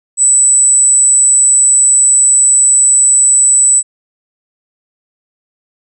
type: tone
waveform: sine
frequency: 7970 Hz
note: B8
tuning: 15 cents sharp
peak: -5 dBFS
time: 0.17-3.83 s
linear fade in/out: 50 ms
effects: none